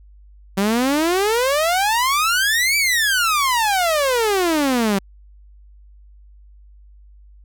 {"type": "exponential two-way sweep", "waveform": "sawtooth", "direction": "up then down", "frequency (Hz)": [189.9, 2342, 189.9], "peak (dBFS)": -12, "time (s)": [0.57, 4.99], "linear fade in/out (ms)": 10, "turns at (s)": 2.77, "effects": ["added 50 Hz sine -43 dBFS peak until 7.44 s"]}